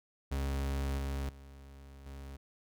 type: tone with level steps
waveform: 40% pulse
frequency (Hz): 68.6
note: C#2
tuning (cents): -17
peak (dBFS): -31 / -33 / -49 / -43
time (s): 0.31-2.37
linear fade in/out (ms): 10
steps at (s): 0.98 / 1.29 / 2.06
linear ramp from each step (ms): 2
effects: none